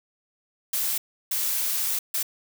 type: noise bursts at uneven times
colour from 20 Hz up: blue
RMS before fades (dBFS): -26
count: 3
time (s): 0.73-0.98 / 1.31-1.99 / 2.14-2.23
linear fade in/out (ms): 5
effects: none